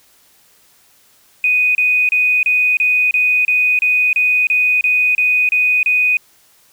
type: tone bursts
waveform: triangle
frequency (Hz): 2489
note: D#7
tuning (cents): 0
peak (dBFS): -7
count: 14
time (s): 1.44-6.17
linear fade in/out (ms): 2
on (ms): 310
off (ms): 30
effects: tanh soft clip ceiling -9 dBFS + white hiss -52 dBFS RMS until 6.72 s